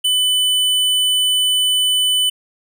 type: tone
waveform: square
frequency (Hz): 3000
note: F#7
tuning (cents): +23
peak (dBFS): -14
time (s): 0.04-2.3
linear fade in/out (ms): 10
effects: none